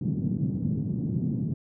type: band-pass noise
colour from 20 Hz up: white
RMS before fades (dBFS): -28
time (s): 0.01-1.54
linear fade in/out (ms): 5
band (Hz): 120 to 210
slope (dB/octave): 24
effects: none